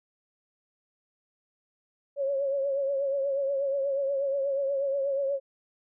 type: tone with vibrato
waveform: sine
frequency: 552 Hz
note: C#5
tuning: 7 cents flat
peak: -25 dBFS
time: 2.16-5.4 s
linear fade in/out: 50 ms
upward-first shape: triangle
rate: 8.3 Hz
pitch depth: 60 cents each way
effects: none